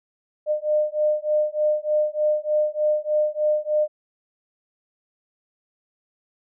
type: beating tone pair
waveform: sine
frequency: 604 / 607.3 Hz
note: D5 / D#5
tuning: +48 / -42 cents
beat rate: 3.3 Hz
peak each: -22 dBFS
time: 0.46-3.88 s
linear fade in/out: 50 ms
effects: none